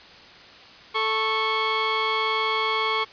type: tone pair together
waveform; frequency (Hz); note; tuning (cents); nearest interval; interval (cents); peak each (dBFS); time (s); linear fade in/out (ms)
20% pulse; 440 / 1101.7; A4 / C#6; 0 / -11; octave + major third; 1589; -22 / -18; 0.94-3.05; 20
effects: white hiss -46 dBFS RMS until 3.12 s + resampled to 11025 Hz